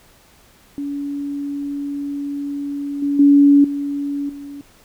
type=tone with level steps; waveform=sine; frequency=284.2 Hz; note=C#4; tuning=43 cents sharp; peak=-22 / -16 / -7 / -20 / -30 dBFS; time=0.78-4.61 s; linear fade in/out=0 ms; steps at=3.02 / 3.19 / 3.64 / 4.29 s; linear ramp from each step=5 ms; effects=pink hiss -51 dBFS RMS until 4.84 s